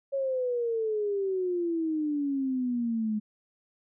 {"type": "exponential sweep", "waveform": "sine", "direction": "down", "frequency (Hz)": [554.4, 210.3], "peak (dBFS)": -26, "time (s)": [0.12, 3.2], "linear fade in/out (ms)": 20, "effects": []}